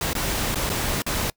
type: noise with dropouts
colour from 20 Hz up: pink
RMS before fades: -25 dBFS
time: 0.01-1.3 s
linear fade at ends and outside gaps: 2 ms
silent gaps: 0.132-0.151 / 0.546-0.556 / 0.694-0.699 / 1.021-1.064 s
effects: noise-tail reverb RT60 0.1 s tail -24 dB re dry